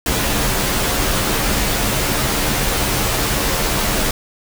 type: noise with comb filter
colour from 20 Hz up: pink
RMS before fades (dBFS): -18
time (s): 0.06-4.11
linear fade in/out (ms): 2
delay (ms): 12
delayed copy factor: -0.65
effects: none

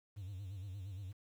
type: tone with vibrato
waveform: triangle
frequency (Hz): 96.6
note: G2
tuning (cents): -25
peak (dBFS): -40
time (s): 0.16-1.13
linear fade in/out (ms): 20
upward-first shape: sine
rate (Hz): 8.6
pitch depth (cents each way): 120
effects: tanh soft clip ceiling -37 dBFS + 11-bit

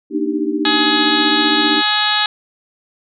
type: chord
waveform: sine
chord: Eb major seventh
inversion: second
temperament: equal with one note detuned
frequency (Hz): 233.1 / 295.7 / 311.1 / 392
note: Bb3 / D4 / Eb4 / G4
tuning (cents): 0 / +12 / 0 / 0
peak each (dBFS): -26 / -20 / -20 / -23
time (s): 0.1-1.83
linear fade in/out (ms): 50
type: harmonic tone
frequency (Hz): 421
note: G#4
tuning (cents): +24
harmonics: 2 / 3 / 4 / 5 / 6 / 7 / 8 / 9 / 10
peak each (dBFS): -21 / -23 / -20 / -30 / -26 / -25 / -21 / -21 / -23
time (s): 0.65-2.26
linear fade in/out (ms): 2
effects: none

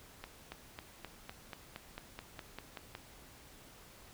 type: accelerating click train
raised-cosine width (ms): 0.3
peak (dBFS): -27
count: 13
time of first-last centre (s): 0.24-2.951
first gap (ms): 280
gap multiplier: 0.96
effects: pink hiss -57 dBFS RMS until 4.13 s

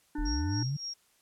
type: harmonic tone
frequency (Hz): 297.4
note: D4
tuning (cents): +22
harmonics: 1 / 3 / 5 / 6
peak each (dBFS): -33 / -44 / -48 / -52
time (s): 0.15-0.63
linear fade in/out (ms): 5
type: linear sweep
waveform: sine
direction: up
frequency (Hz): 30.87 to 150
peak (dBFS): -29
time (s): 0.18-0.77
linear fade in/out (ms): 10
type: tone with tremolo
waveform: sine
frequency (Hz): 5588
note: F8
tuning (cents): 0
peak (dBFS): -34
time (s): 0.25-0.94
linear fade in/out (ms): 10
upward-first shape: sine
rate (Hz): 3.6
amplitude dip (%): 85
effects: white hiss -67 dBFS RMS until 1.21 s + low-pass 12000 Hz 12 dB/octave

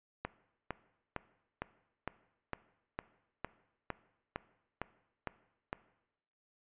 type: click train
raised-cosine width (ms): 0.5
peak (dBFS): -21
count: 13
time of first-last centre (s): 0.25-5.729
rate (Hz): 2.19
effects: noise-tail reverb RT60 0.9 s tail -18 dB re dry + resampled to 8000 Hz

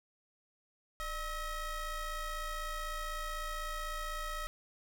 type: ring-modulated tone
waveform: 35% pulse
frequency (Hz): 630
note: D#5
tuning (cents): +21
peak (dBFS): -32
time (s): 1-4.47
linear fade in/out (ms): 0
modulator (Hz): 658
effects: none

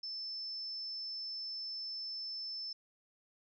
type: tone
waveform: sine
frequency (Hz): 5280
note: E8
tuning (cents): +2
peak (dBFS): -39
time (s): 0.03-2.73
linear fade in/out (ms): 5
effects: none

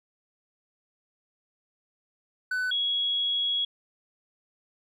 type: tone pair in turn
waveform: triangle / sine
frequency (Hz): 1500 / 3331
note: F#6 / G#7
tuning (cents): +23 / +4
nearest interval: octave + major second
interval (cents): 1381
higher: second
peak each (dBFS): -24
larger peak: neither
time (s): 2.51-2.71 / 2.71-3.65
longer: second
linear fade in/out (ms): 5
effects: none

